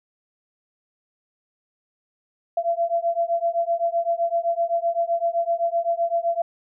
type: beating tone pair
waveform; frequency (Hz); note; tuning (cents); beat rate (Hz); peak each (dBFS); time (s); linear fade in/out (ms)
sine; 675 / 682.8; E5 / F5; +41 / -39; 7.8; -23; 2.57-6.42; 5
effects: none